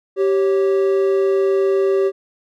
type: tone pair together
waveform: triangle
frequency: 389.4 / 550.7 Hz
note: G4 / C#5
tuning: -12 / -11 cents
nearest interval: tritone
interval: 601 cents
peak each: -12 / -21 dBFS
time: 0.16-2.12 s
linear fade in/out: 50 ms
effects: none